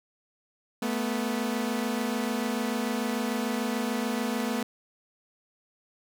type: tone pair together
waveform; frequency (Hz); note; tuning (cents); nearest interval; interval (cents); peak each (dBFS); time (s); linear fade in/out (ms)
sawtooth; 219 / 245.8; A3 / B3; -8 / -8; major second; 200; -26; 0.82-4.63; 5
effects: none